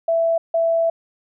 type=tone bursts at uneven times; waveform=sine; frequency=663 Hz; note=E5; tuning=10 cents sharp; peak=-15 dBFS; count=2; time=0.08-0.38 / 0.54-0.9 s; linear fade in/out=5 ms; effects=none